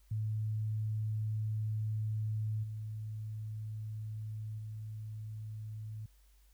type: tone with level steps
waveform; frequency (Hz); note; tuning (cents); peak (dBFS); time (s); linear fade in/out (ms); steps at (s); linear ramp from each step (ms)
sine; 108.3; A2; -27; -32 / -38 / -40; 0.11-6.06; 5; 2.63 / 4.58; 10
effects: added 50 Hz sine -61 dBFS peak until 6.53 s + white hiss -72 dBFS RMS until 6.53 s